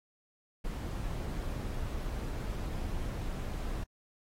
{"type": "noise", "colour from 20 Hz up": "brown", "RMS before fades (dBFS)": -36, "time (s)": [0.64, 3.84], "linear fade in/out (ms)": 10, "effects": ["AAC 48 kbps"]}